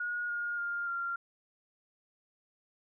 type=tone with pitch steps; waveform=sine; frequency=1444 / 1424.1 / 1404.5 / 1385.2 Hz; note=F#6 / F6 / F6 / F6; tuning=-43 / +33 / +9 / -15 cents; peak=-32 dBFS; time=0-1.16 s; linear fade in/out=5 ms; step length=290 ms; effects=none